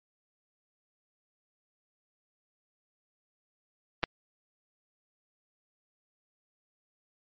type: clicks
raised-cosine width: 0.3 ms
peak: -14 / -9 dBFS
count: 2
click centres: 4.032 / 4.038 s
effects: MP3 32 kbps